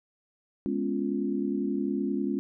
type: chord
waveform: sine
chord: C# dominant seventh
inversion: second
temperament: equal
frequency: 207.7 / 246.9 / 277.2 / 349.2 Hz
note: G#3 / B3 / C#4 / E#4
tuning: 0 / 0 / 0 / 0 cents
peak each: -31 / -34 / -30 / -33 dBFS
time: 0.66-2.39 s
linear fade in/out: 0 ms
effects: none